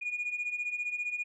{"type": "beating tone pair", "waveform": "sine", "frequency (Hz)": [2433, 2448], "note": ["D#7", "D#7"], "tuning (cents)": [-39, -29], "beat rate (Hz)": 15, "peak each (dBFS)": [-36, -32], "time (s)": [0.01, 1.24], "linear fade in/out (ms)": 20, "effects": ["tanh soft clip ceiling -27 dBFS"]}